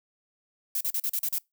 violet noise bursts, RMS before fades -28 dBFS, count 7, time 0.75-1.383 s, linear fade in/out 2 ms, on 57 ms, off 39 ms, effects noise-tail reverb RT60 0.2 s tail -25 dB re dry

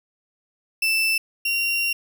35% pulse tone pair in turn, 2654 / 2757 Hz, E7 / F7, +11 / -23 cents, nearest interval minor second, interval 66 cents, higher second, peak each -17 / -19 dBFS, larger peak first, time 0.82-1.18 / 1.45-1.93 s, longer second, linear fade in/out 5 ms, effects none

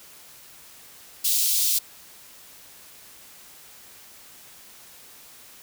white high-pass noise, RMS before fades -22 dBFS, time 1.24-1.79 s, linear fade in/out 10 ms, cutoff 3400 Hz, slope 24 dB/octave, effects white hiss -48 dBFS RMS until 5.62 s

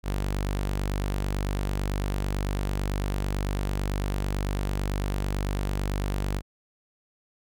sawtooth tone, 49 Hz, G1, in tune, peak -22 dBFS, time 0.03-6.42 s, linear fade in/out 50 ms, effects none

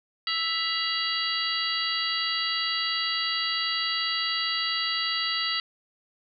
harmonic tone with a mistuned harmonic, 659.3 Hz, E5, in tune, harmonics 2 / 3 / 4 / 5 / 6 / 7, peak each -34 / -32 / -32 / -35 / -31 / -31 dBFS, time 0.27-5.6 s, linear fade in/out 2 ms, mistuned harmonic 4, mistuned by +130 cents, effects none

